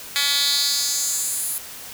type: tone with high-pass filter sweep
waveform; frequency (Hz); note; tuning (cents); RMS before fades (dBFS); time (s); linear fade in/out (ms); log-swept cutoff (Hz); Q
10% pulse; 283.4; C#4; +38; -22; 0.16-1.58; 0; 2800 to 11000; 2.4
effects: white hiss -37 dBFS RMS until 1.93 s